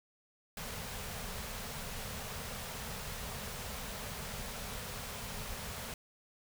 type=band-stop noise; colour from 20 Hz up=pink; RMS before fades=-42 dBFS; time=0.57-5.94 s; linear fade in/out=2 ms; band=250 to 390 Hz; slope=96 dB/octave; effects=none